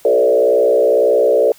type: tone with frequency modulation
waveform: sine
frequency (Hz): 507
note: B4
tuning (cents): +45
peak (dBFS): -9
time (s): 0.05-1.52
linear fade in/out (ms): 2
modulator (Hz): 61.9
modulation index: 1.7
effects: white hiss -46 dBFS RMS until 1.58 s